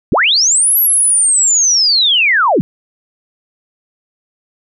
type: linear two-way sweep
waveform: sine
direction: up then down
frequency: 85 to 11800 to 127.7 Hz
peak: -8 dBFS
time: 0.12-2.61 s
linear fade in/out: 0 ms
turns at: 0.78 s
effects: none